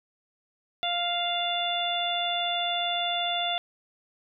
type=harmonic tone; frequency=698.5 Hz; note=F5; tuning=in tune; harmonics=1 / 2 / 3 / 4 / 5; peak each=-29 / -38 / -38 / -34 / -29 dBFS; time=0.83-3.58 s; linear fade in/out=0 ms; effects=none